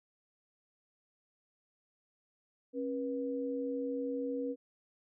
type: tone pair together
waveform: sine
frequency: 271.9 / 484.5 Hz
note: C#4 / B4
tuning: -33 / -33 cents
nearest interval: minor seventh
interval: 1000 cents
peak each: -36 / -36 dBFS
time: 2.73-4.56 s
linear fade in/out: 50 ms
effects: none